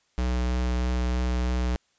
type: tone with vibrato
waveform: square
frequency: 61.74 Hz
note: B1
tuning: in tune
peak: -24 dBFS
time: 0.18-1.76 s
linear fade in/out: 0 ms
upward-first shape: triangle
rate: 3.1 Hz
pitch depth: 11 cents each way
effects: white hiss -68 dBFS RMS until 1.98 s + resampled to 16000 Hz